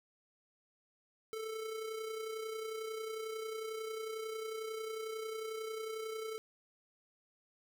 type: tone with amplitude modulation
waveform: square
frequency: 440.9 Hz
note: A4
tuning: 4 cents sharp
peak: -38 dBFS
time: 1.33-6.38 s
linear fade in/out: 0 ms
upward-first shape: sine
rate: 31.1 Hz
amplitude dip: 45%
effects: none